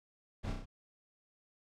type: noise with echo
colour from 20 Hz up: brown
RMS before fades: -37 dBFS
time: 0.43-0.53 s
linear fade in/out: 20 ms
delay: 32 ms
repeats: 4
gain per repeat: -3 dB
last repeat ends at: 0.658 s
effects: low-pass 7000 Hz 12 dB/octave